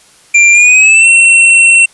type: tone with pitch glide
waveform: square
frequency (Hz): 2375 to 2712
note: D7 to E7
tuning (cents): +19 to +49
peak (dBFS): -3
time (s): 0.34-1.86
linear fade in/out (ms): 10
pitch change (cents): +230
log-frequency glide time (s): 0.52-1.07
effects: white hiss -43 dBFS RMS until 1.93 s + resampled to 24000 Hz